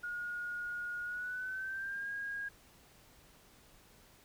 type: tone with pitch glide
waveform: sine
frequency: 1437 to 1631.7 Hz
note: F6 to G#6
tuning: +49 to -31 cents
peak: -37 dBFS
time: 0.03-2.49 s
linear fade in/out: 10 ms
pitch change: +220 cents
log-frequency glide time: 1.03-2.11 s
effects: pink hiss -62 dBFS RMS until 4.24 s